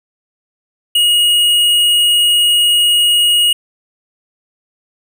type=tone with tanh clipping; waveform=sine; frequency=2882 Hz; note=F#7; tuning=46 cents flat; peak=-10 dBFS; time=0.95-3.53 s; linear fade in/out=5 ms; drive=14 dB; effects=none